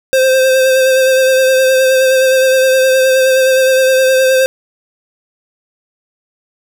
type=tone with vibrato; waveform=square; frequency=523 Hz; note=C5; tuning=1 cent flat; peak=-8 dBFS; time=0.13-4.46 s; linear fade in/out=0 ms; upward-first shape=sine; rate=9.6 Hz; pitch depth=22 cents each way; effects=none